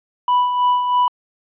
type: tone with tremolo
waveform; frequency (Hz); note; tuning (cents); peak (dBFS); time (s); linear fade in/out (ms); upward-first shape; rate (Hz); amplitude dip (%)
triangle; 987.8; B5; 0; -10; 0.28-1.08; 2; sine; 3.1; 50
effects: resampled to 8000 Hz